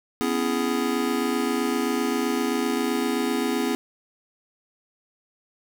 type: chord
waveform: square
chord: C# minor seventh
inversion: third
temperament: just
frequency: 249.5 / 277.2 / 332.6 / 415.8 Hz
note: B3 / C#4 / E4 / G#4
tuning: +18 / 0 / +16 / +2 cents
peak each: -27 / -30 / -30 / -29 dBFS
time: 0.21-3.75 s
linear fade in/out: 0 ms
effects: none